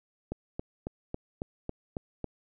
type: click train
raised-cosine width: 2 ms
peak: -20 dBFS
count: 8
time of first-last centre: 0.32-2.243 s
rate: 3.64 Hz
effects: none